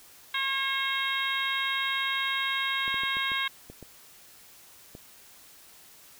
harmonic tone, 540 Hz, C#5, 45 cents flat, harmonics 2 / 3 / 4 / 5 / 6 / 7, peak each -34 / -32 / -32 / -38 / -34 / -34 dBFS, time 0.34-3.48 s, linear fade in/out 5 ms
clicks, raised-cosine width 2 ms, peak -30 dBFS, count 8, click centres 2.879 / 2.943 / 3.035 / 3.169 / 3.318 / 3.7 / 3.827 / 4.951 s
effects white hiss -53 dBFS RMS until 6.19 s

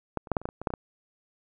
clicks, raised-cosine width 1 ms, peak -14 / -30 / -11 / -10 / -29 / -15 / -23 / -22 / -11 / -20 / -16 dBFS, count 11, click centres 0.173 / 0.272 / 0.317 / 0.368 / 0.416 / 0.455 / 0.489 / 0.616 / 0.672 / 0.704 / 0.738 s, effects none

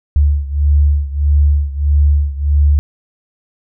sine beating tone pair, 72.1 / 73.7 Hz, D2 / D2, -31 / +7 cents, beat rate 1.6 Hz, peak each -11 / -14 dBFS, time 0.16-2.79 s, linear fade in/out 0 ms, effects none

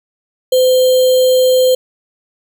sine tone with sample-and-hold, 511 Hz, C5, 41 cents flat, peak -7 dBFS, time 0.52-1.75 s, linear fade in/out 5 ms, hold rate 3675 Hz, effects none

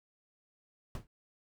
brown noise with exponential decay, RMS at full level -33 dBFS, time 0.95-1.07 s, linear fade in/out 2 ms, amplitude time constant 26 ms, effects none

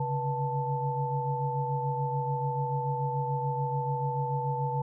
sine tone cluster, 136.9 / 143.8 / 485.7 / 882 Hz, C#3 / D3 / B4 / A5, -21 / -36 / -29 / +4 cents, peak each -31 / -37 / -36 / -31 dBFS, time 0-4.82 s, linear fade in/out 5 ms, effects none

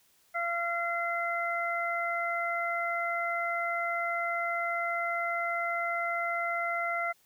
harmonic tone, 685 Hz, F5, 34 cents flat, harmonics 1 / 2 / 3, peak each -33 / -33 / -33 dBFS, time 0.34-7.13 s, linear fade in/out 20 ms, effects white hiss -66 dBFS RMS until 7.25 s

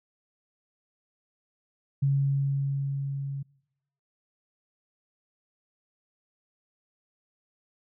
sine tone with level ramp, 138.59 Hz, C#3, in tune, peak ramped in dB -20 to -31 dBFS, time 2.02-3.43 s, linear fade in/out 10 ms, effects noise-tail reverb RT60 0.9 s tail -26 dB re dry

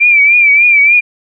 sine tone with vibrato, 2349 Hz, D7, in tune, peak -4 dBFS, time 0-1.01 s, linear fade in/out 20 ms, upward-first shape triangle, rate 3.4 Hz, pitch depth 83 cents each way, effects none

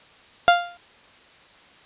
30% pulse tone with exponential decay, 698.5 Hz, F5, in tune, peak -6 dBFS, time 0.48-0.77 s, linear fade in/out 0 ms, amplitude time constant 63 ms, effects white hiss -51 dBFS RMS until 1.85 s + resampled to 8000 Hz

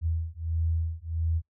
sine beating tone pair, 81.2 / 82.7 Hz, E2 / E2, -26 / +6 cents, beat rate 1.5 Hz, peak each -29 dBFS, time 0.01-1.42 s, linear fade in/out 50 ms, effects noise-tail reverb RT60 0.1 s tail -23 dB re dry

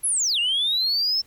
sine linear two-way sweep, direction down then up, 11390 to 2745 to 5360 Hz, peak -18 dBFS, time 0.03-1.22 s, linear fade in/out 20 ms, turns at 0.39 s, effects tanh soft clip ceiling -17 dBFS + pink hiss -57 dBFS RMS until 1.26 s

